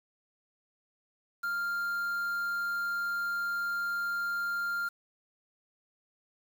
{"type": "tone with quantisation", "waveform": "triangle", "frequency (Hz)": 1396.9, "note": "F6", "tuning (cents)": 0, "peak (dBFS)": -28, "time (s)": [1.43, 4.89], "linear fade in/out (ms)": 10, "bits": 8, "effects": []}